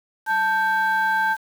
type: tone pair together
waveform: sine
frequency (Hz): 880 / 1568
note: A5 / G6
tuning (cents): 0 / 0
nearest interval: minor seventh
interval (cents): 1000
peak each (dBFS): -19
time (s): 0.26-1.37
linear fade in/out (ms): 50
effects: tanh soft clip ceiling -14 dBFS + 7-bit